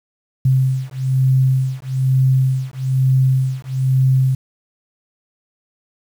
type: beating tone pair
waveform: sine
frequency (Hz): 130.81 / 131.91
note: C3 / C3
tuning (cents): 0 / +14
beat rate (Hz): 1.1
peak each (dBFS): -16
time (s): 0.45-4.35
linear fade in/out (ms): 5
effects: 7-bit